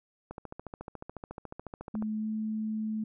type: click train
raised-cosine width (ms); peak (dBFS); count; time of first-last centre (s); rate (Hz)
1; -26; 25; 0.31-2.024; 14
type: tone with pitch glide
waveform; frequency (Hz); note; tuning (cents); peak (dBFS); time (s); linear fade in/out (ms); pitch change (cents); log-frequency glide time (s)
sine; 215.5 to 217.2; A3 to A3; -36 to -22; -30; 1.94-3.04; 5; +14; 2.19-2.26
effects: none